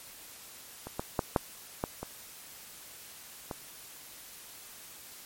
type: clicks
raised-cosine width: 1 ms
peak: -25 / -17 / -12 / -9 / -15 / -22 / -21 dBFS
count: 7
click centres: 0.87 / 0.995 / 1.192 / 1.362 / 1.839 / 2.03 / 3.512 s
effects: white hiss -49 dBFS RMS until 5.25 s + MP3 64 kbps